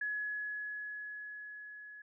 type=tone with level ramp; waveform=sine; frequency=1691 Hz; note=G#6; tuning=31 cents sharp; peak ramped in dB=-33 to -48 dBFS; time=0.01-2.02 s; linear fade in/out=5 ms; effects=none